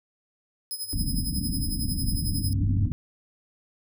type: tone with tremolo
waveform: 10% pulse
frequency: 5080 Hz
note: D#8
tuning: 35 cents sharp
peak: -23 dBFS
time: 0.71-2.53 s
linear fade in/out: 0 ms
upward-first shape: sine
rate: 11 Hz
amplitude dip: 75%
type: tone with exponential growth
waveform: sine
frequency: 97.9 Hz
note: G2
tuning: 2 cents flat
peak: -19 dBFS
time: 0.83-2.86 s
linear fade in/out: 5 ms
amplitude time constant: 440 ms
type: low-pass noise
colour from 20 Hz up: pink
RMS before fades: -28 dBFS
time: 0.93-2.92 s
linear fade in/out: 0 ms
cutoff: 300 Hz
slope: 96 dB/octave
effects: none